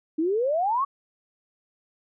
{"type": "exponential sweep", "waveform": "sine", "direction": "up", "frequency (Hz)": [302.4, 1153], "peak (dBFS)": -21, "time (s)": [0.18, 0.85], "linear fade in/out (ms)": 10, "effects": []}